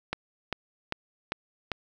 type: click train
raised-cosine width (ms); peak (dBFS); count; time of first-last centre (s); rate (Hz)
0.3; -13; 5; 0.13-1.717; 2.52
effects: none